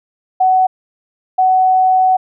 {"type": "tone pair in turn", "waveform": "sine", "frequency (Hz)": [748, 748], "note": ["F#5", "F#5"], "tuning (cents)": [19, 19], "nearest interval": "unison", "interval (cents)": 0, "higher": "neither", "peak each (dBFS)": -8, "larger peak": "neither", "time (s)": [[0.4, 0.67], [1.38, 2.17]], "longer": "second", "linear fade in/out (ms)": 10, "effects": []}